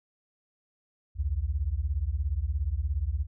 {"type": "beating tone pair", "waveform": "sine", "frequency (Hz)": [63, 80], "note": ["B1", "D#2"], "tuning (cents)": [35, 49], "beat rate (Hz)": 17, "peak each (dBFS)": -29, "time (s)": [1.15, 3.27], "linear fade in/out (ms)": 50, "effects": []}